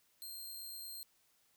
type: tone with amplitude modulation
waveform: 10% pulse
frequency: 4186 Hz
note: C8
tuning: in tune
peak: -37 dBFS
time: 0.22-1.03 s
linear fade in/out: 0 ms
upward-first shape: sine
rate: 68.4 Hz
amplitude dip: 25%
effects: white hiss -73 dBFS RMS until 1.56 s